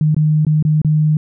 sine tone with dropouts, 153.4 Hz, D#3, 24 cents flat, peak -10 dBFS, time 0.01-1.17 s, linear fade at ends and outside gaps 2 ms, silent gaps 0.146-0.165 / 0.45-0.467 / 0.626-0.65 / 0.817-0.847 s, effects none

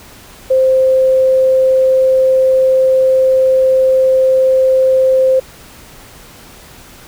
sine tone, 523 Hz, C5, 1 cent flat, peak -7 dBFS, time 0.5-5.4 s, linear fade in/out 10 ms, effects pink hiss -38 dBFS RMS until 7.07 s

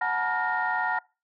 sine tone cluster, 736 / 876 / 956 / 1415 / 1851 Hz, F#5 / A5 / A#5 / F6 / A#6, -9 / -8 / +43 / +22 / -13 cents, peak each -30 dBFS, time 0.01-0.99 s, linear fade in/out 5 ms, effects noise-tail reverb RT60 0.3 s tail -24 dB re dry + tanh soft clip ceiling -15 dBFS

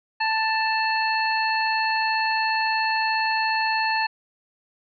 harmonic tone with a mistuned harmonic, 883 Hz, A5, 6 cents sharp, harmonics 1 / 2 / 3 / 5, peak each -23 / -26 / -28 / -30 dBFS, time 0.2-4.07 s, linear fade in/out 10 ms, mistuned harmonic 5, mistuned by -40 cents, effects none

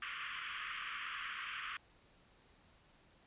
pink band-pass noise, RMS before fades -44 dBFS, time 0.02-1.77 s, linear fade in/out 2 ms, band 1100 to 3300 Hz, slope 96 dB/octave, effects pink hiss -67 dBFS RMS until 3.26 s + resampled to 8000 Hz

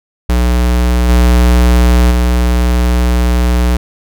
square tone with level steps, 60.7 Hz, B1, 29 cents flat, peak -9 / -6 / -9 dBFS, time 0.29-3.77 s, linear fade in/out 5 ms, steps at 1.08 / 2.1 s, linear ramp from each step 20 ms, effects none

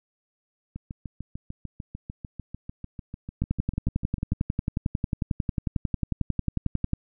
two click trains, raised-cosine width 5 ms, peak -12 / -23 dBFS, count 40 / 25, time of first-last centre 3.42-6.934 / 0.76-4.331 s, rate 11.1 / 6.72 Hz, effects none

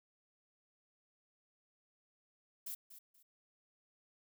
violet noise with echo, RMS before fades -43 dBFS, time 2.66-2.75 s, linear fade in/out 10 ms, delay 240 ms, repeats 2, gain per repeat -12 dB, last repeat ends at 3.23 s, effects none

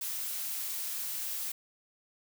blue noise, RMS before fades -36 dBFS, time 0.01-1.52 s, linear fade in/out 5 ms, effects none

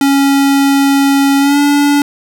square tone with pitch glide, 277.2 to 287.3 Hz, C#4 to D4, 0 to -38 cents, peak -8 dBFS, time 0.01-2.02 s, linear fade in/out 2 ms, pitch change +62 cents, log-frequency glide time 1.39-1.59 s, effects none

